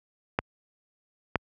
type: clicks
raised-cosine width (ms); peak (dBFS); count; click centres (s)
0.5; -8; 2; 0.389 / 1.357
effects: high-pass 60 Hz 12 dB/octave